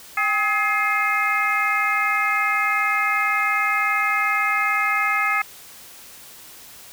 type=harmonic tone with a mistuned harmonic; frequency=422.7 Hz; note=G#4; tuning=31 cents sharp; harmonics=2 / 3 / 4 / 5 / 6; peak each=-28 / -22 / -27 / -22 / -28 dBFS; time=0.17-5.42 s; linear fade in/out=5 ms; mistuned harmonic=2; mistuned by=-100 cents; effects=white hiss -43 dBFS RMS until 6.92 s